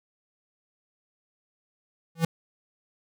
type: tone with exponential growth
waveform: square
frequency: 164.81 Hz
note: E3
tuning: in tune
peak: -18 dBFS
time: 2.15-2.25 s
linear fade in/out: 5 ms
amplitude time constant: 20 ms
effects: none